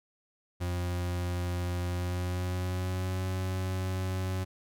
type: tone with pitch glide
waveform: 40% pulse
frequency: 88.7 to 93.27 Hz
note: F2 to F#2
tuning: +27 to +14 cents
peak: -29 dBFS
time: 0.6-4.45 s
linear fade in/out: 20 ms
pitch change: +87 cents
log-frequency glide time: 1.9-3.24 s
effects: none